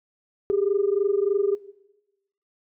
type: tone pair together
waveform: sine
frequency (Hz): 392 / 415.3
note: G4 / G#4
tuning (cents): 0 / 0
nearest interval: minor second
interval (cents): 100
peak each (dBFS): -21 / -22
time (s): 0.5-1.55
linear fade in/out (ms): 0
effects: noise-tail reverb RT60 0.9 s tail -17 dB re dry + tanh soft clip ceiling -13 dBFS